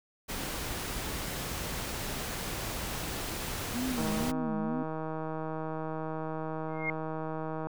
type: noise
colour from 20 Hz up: pink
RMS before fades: -36 dBFS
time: 0.28-4.32 s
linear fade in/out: 20 ms
type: tone with vibrato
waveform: sine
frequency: 233.1 Hz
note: A#3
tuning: in tune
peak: -31 dBFS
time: 3.75-4.83 s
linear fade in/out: 5 ms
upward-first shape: sine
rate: 2.1 Hz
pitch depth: 180 cents each way
type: click train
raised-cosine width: 1 ms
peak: -23 dBFS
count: 584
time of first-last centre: 3.98-7.67 s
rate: 158 Hz
type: tone with exponential growth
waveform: sine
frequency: 2131 Hz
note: C7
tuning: 31 cents sharp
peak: -26 dBFS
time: 6.68-6.9 s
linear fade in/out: 2 ms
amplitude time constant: 46 ms
effects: none